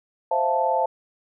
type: chord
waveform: sine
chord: F major seventh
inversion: second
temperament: equal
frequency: 523.3 / 659.3 / 698.5 / 880 Hz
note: C5 / E5 / F5 / A5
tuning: 0 / 0 / 0 / 0 cents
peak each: -25 / -26 / -27 / -22 dBFS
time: 0.31-0.86 s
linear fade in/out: 5 ms
effects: none